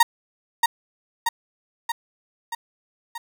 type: tone with echo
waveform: 35% pulse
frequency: 932.3 Hz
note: A#5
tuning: in tune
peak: -9 dBFS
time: 0-0.03 s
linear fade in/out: 5 ms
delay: 630 ms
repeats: 5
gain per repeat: -4 dB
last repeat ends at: 3.18 s
effects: none